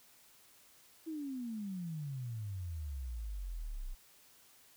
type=exponential sweep; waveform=sine; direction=down; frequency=329.6 to 30.03 Hz; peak=-38 dBFS; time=1.06-3.95 s; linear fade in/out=20 ms; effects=white hiss -63 dBFS RMS until 4.76 s